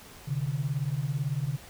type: beating tone pair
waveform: sine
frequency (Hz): 130.81 / 148.81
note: C3 / D3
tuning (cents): 0 / +23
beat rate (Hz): 18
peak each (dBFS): -30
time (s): 0.27-1.57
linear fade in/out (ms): 20
effects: pink hiss -49 dBFS RMS until 1.69 s